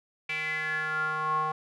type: tone with band-pass filter sweep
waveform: square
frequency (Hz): 155.56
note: D#3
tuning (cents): 0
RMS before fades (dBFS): -30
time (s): 0.29-1.52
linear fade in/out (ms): 5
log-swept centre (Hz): 2400 to 960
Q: 7.8
effects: none